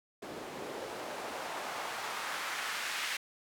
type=noise with band-pass filter sweep; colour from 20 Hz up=white; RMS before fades=-39 dBFS; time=0.22-3.17 s; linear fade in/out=5 ms; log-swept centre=330 to 2000 Hz; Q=1.1; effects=none